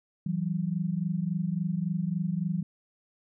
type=tone pair together; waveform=sine; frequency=164.81 / 188.39 Hz; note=E3 / F#3; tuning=0 / +31 cents; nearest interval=major second; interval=231 cents; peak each=-29 / -30 dBFS; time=0.26-2.63 s; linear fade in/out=5 ms; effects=none